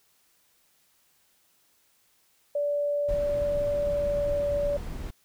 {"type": "tone with pitch glide", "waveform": "sine", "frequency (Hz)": [580, 576.3], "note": ["D5", "D5"], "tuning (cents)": [-22, -33], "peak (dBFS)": -24, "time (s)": [2.55, 4.77], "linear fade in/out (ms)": 5, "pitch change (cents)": -11, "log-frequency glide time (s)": [3.79, 4.6]}
{"type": "noise", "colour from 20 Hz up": "brown", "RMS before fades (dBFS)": -35, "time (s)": [3.08, 5.11], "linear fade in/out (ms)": 10}
{"effects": ["white hiss -66 dBFS RMS until 5.24 s"]}